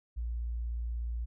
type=tone; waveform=sine; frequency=58.3 Hz; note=A#1; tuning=1 cent sharp; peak=-32 dBFS; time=0.16-1.26 s; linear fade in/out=20 ms; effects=none